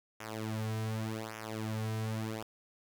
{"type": "tone with flanger", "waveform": "sawtooth", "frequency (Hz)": 109.9, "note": "A2", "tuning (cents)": -2, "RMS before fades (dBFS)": -37, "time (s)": [0.2, 2.43], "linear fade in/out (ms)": 5, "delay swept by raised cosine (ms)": [0.23, 3.53], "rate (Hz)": 0.86, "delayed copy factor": -0.95, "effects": ["10-bit"]}